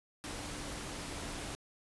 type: tone in noise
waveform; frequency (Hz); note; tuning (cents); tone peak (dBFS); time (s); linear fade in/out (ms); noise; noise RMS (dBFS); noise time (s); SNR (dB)
sine; 293.7; D4; 0; -51; 0.24-1.55; 0; pink; -42; 0.24-1.55; -12
effects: resampled to 24000 Hz